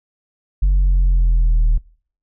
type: linear sweep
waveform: sine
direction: down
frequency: 47.61 to 38.05 Hz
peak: -8 dBFS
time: 0.62-1.78 s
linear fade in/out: 10 ms
effects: noise-tail reverb RT60 0.5 s tail -25 dB re dry + tanh soft clip ceiling -10 dBFS